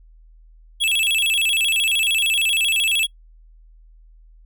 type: tone with vibrato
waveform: square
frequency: 2960 Hz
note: F#7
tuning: in tune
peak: -17 dBFS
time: 0.8-3.07 s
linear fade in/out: 20 ms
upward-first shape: square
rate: 13 Hz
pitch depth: 200 cents each way
effects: noise-tail reverb RT60 0.1 s tail -25 dB re dry + added 40 Hz sine -45 dBFS peak until 4.45 s